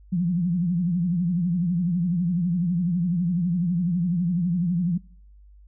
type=tone with vibrato; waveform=sine; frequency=175.2 Hz; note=F3; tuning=6 cents sharp; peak=-20 dBFS; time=0.12-4.98 s; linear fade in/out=10 ms; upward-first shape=sine; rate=12 Hz; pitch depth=110 cents each way; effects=noise-tail reverb RT60 0.6 s tail -26 dB re dry + added 50 Hz sine -47 dBFS peak until 5.67 s

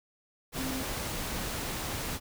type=tone in noise; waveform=sine; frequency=261.6 Hz; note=C4; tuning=in tune; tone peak=-34 dBFS; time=0.55-0.85 s; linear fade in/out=50 ms; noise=pink; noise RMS=-35 dBFS; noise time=0.52-2.2 s; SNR=-2 dB; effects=none

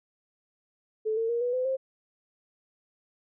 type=tone with pitch steps; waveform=sine; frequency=435.7 / 452.9 / 470.8 / 489.3 / 508.6 / 528.7 Hz; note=A4 / A#4 / A#4 / B4 / C5 / C5; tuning=-17 / -50 / +17 / -16 / -49 / +18 cents; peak=-25 dBFS; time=1.05-1.77 s; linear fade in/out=20 ms; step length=120 ms; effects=none

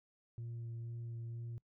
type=tone with vibrato; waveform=sine; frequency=116.54 Hz; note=A#2; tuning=in tune; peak=-39 dBFS; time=0.38-1.58 s; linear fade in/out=0 ms; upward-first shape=sine; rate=2.1 Hz; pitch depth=12 cents each way; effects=noise-tail reverb RT60 0.1 s tail -26 dB re dry + tanh soft clip ceiling -40 dBFS

